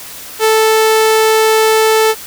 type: tone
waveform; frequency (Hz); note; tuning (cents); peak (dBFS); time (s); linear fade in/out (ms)
sawtooth; 439.5; A4; -2; -4; 0.39-2.15; 50
effects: white hiss -30 dBFS RMS until 2.26 s